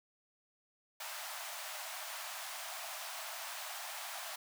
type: high-pass noise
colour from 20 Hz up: pink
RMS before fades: -44 dBFS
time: 1-4.36 s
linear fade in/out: 5 ms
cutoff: 610 Hz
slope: 96 dB/octave
effects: none